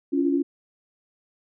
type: tone cluster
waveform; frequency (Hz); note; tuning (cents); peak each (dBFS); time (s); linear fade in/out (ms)
sine; 279.2 / 333.5 / 346.6; C#4 / E4 / F4; +13 / +20 / -13; -21 / -29 / -25; 0.12-0.43; 20
effects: none